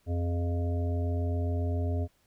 harmonic tone with a mistuned harmonic, 87.31 Hz, F2, in tune, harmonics 1 / 3 / 5 / 7 / 8, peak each -27 / -37 / -40 / -41 / -45 dBFS, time 0.06-2.08 s, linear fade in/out 50 ms, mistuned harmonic 5, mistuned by -64 cents, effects pink hiss -69 dBFS RMS until 2.26 s

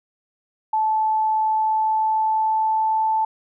sine tone with pitch glide, 871 to 878.6 Hz, A5 to A5, -18 to -3 cents, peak -17 dBFS, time 0.73-3.25 s, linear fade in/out 5 ms, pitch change +15 cents, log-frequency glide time 1.39-3.13 s, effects none

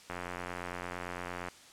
click train, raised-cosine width 0.5 ms, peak -23 dBFS, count 124, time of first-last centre 0.1-1.485 s, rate 88.8 Hz, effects white hiss -55 dBFS RMS until 1.72 s + low-pass 8000 Hz 12 dB/octave

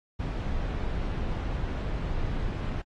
brown noise, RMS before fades -30 dBFS, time 0.19-2.82 s, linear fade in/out 10 ms, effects low-pass 4000 Hz 12 dB/octave + AAC 32 kbps

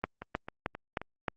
two click trains, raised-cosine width 0.5 ms, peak -24 / -15 dBFS, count 4 / 5, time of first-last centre 0.22-1.016 / 0.04-1.282 s, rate 3.77 / 3.22 Hz, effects Opus 24 kbps

